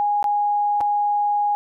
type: tone with dropouts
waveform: sine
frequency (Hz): 825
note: G#5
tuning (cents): -12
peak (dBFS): -17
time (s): 0-1.55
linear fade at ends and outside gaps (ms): 0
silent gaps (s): 0.228-0.242 / 0.806-0.811
effects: none